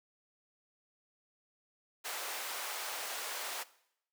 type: high-pass noise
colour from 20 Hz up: pink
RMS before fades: -40 dBFS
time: 2.04-3.64 s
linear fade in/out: 20 ms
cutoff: 620 Hz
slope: 12 dB/octave
effects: noise-tail reverb RT60 0.7 s tail -18 dB re dry + high-pass 400 Hz 12 dB/octave